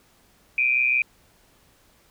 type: tone pair together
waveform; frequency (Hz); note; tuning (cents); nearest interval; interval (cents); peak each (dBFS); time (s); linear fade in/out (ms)
sine; 2359 / 2485; D7 / D#7; +7 / -3; minor second; 90; -21; 0.58-1.02; 2
effects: pink hiss -59 dBFS RMS until 2.1 s